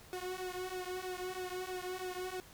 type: tone with flanger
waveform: sawtooth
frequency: 367.2 Hz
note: F#4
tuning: 13 cents flat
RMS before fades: -41 dBFS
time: 0.13-2.4 s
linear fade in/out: 0 ms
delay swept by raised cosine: 1.7 to 3.9 ms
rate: 3.1 Hz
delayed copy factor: -1
effects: pink hiss -57 dBFS RMS until 2.53 s